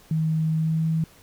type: tone with pitch glide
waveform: sine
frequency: 158.6 to 160.91 Hz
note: D#3 to E3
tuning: +33 to -41 cents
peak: -20 dBFS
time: 0.11-1.04 s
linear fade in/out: 2 ms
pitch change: +26 cents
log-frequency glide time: 0.54-0.87 s
effects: pink hiss -53 dBFS RMS until 1.22 s